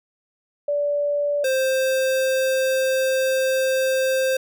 sine / square tone pair in turn, 580 / 525.3 Hz, D5 / C5, -22 / +7 cents, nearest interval major second, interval 171 cents, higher first, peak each -19 dBFS, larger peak neither, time 0.68-1.44 / 1.44-4.37 s, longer second, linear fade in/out 5 ms, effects none

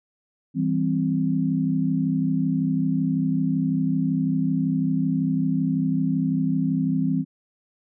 sine chord, C major, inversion first, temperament just, 163.52 / 196.22 / 261.6 Hz, E3 / G3 / C4, -14 / +2 / 0 cents, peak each -24 / -26 / -23 dBFS, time 0.54-7.25 s, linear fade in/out 50 ms, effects none

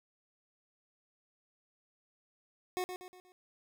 25% pulse tone with echo, 365.4 Hz, F#4, 22 cents flat, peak -29 dBFS, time 2.77-2.84 s, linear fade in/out 0 ms, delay 120 ms, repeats 4, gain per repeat -7 dB, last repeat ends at 3.32 s, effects none

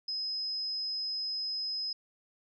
sine tone, 5080 Hz, D#8, 35 cents sharp, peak -32 dBFS, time 0.08-1.93 s, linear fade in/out 5 ms, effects none

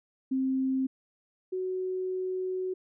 sine tone pair in turn, 263.6 / 371.5 Hz, C4 / F#4, +13 / +7 cents, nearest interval tritone, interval 594 cents, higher second, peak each -25 / -29 dBFS, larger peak first, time 0.31-0.87 / 1.52-2.74 s, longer second, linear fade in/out 10 ms, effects none

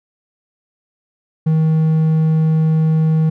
triangle tone, 158.5 Hz, D#3, 32 cents sharp, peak -9 dBFS, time 1.46-3.3 s, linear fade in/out 10 ms, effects none

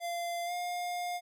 square tone with pitch glide, 690 to 709 Hz, F5 to F5, -21 to +26 cents, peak -34 dBFS, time 0-1.21 s, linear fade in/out 50 ms, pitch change +47 cents, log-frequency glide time 0.45-0.52 s, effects none

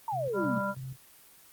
sine exponential sweep, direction down, 938 to 206 Hz, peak -29 dBFS, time 0.08-0.58 s, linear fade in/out 2 ms
sine tone with tremolo, 130.8 Hz, C3, in tune, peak -36 dBFS, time 0.12-0.97 s, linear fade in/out 20 ms, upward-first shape square, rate 3.1 Hz, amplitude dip 75%
harmonic tone, 198.1 Hz, G3, 18 cents sharp, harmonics 1 / 3 / 5 / 7, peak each -34 / -34 / -34 / -34 dBFS, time 0.33-0.75 s, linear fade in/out 50 ms
effects white hiss -56 dBFS RMS until 1.52 s + Opus 24 kbps

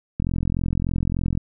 click train, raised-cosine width 5 ms, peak -11 dBFS, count 52, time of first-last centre 0.2-1.375 s, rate 43.4 Hz, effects none

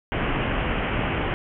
pink low-pass noise, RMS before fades -25 dBFS, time 0.12-1.34 s, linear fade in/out 0 ms, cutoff 3100 Hz, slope 96 dB/octave, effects none

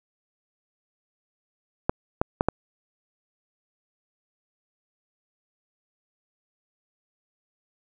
clicks, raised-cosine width 1 ms, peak -6 dBFS, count 4, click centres 1.895 / 2.215 / 2.409 / 2.486 s, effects none

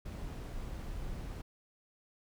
brown noise, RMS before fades -41 dBFS, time 0.05-1.42 s, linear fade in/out 10 ms, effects none

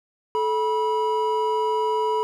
triangle tone pair together, 433.8 / 973.8 Hz, A4 / B5, -25 / -25 cents, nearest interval octave + major second, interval 1400 cents, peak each -21 dBFS, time 0.35-2.23 s, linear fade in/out 0 ms, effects none

